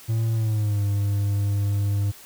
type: tone with pitch glide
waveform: triangle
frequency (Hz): 112.8 to 101.08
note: A2 to G#2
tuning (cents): +44 to -46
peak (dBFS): -18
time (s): 0.08-2.12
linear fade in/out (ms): 20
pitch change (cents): -190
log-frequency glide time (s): 0.34-0.83
effects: white hiss -46 dBFS RMS until 2.25 s